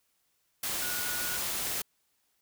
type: tone in noise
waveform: sine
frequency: 1455 Hz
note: F#6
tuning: 29 cents flat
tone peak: -38 dBFS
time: 0.82-1.37 s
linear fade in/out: 5 ms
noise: white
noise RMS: -33 dBFS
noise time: 0.63-1.82 s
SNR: -8 dB
effects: white hiss -74 dBFS RMS until 2.41 s